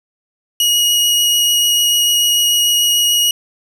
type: tone with vibrato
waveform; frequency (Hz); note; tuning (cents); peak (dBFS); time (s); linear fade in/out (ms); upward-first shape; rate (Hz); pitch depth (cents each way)
sawtooth; 2894; F#7; -39; -8; 0.6-3.31; 2; triangle; 6.8; 9
effects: none